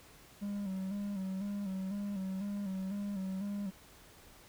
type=tone with vibrato; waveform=triangle; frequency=196 Hz; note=G3; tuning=in tune; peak=-33 dBFS; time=0.41-3.71 s; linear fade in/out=20 ms; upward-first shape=square; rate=2 Hz; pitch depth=57 cents each way; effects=pink hiss -58 dBFS RMS until 4.48 s